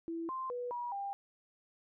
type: tone with pitch steps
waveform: sine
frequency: 331.8 / 1045 / 489.5 / 964 / 797 Hz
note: E4 / C6 / B4 / B5 / G5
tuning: +11 / -2 / -15 / -42 / +28 cents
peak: -36 dBFS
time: 0.08-1.13 s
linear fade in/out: 0 ms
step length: 210 ms
effects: none